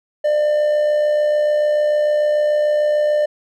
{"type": "tone with amplitude modulation", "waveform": "triangle", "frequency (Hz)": 598, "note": "D5", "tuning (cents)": 31, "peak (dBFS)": -10, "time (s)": [0.24, 3.26], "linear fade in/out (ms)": 10, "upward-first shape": "sine", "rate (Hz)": 66.8, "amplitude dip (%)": 35, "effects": []}